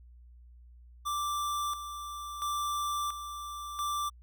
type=tone with tremolo; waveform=square; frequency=1174.7 Hz; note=D6; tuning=in tune; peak=-31 dBFS; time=1.05-4.1 s; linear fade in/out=20 ms; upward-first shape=square; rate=0.73 Hz; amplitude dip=60%; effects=added 60 Hz sine -51 dBFS peak until 4.22 s